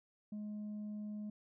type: tone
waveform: sine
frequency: 210 Hz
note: G#3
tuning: 19 cents sharp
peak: -38 dBFS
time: 0.32-1.3 s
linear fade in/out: 5 ms
effects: tanh soft clip ceiling -40 dBFS